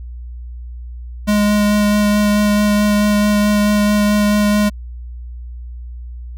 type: tone with vibrato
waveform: square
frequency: 207.7 Hz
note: G#3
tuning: in tune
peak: -12 dBFS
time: 1.27-4.7 s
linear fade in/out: 20 ms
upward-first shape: sine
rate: 4.6 Hz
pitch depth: 10 cents each way
effects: added 60 Hz sine -27 dBFS peak until 6.37 s